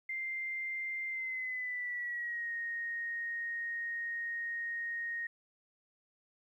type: tone with pitch glide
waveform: sine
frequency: 2093 to 1864.7 Hz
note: C7 to A#6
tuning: 0 to 0 cents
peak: -35 dBFS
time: 0.09-5.27 s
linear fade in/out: 5 ms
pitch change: -200 cents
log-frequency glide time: 1.08-2.53 s
effects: 12-bit